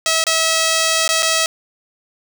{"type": "tone with dropouts", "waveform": "5% pulse", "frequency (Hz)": 647, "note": "E5", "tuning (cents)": -32, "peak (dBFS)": -3, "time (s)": [0.06, 1.46], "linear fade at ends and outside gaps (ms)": 1, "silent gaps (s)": [[0.24, 0.267], [1.078, 1.09], [1.224, 1.229]], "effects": []}